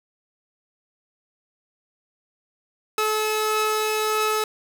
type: tone pair together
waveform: sawtooth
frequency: 431.2 / 1292 Hz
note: A4 / E6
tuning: -35 / -35 cents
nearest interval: octave + perfect fifth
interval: 1900 cents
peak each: -19 / -21 dBFS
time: 2.98-4.44 s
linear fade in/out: 2 ms
effects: none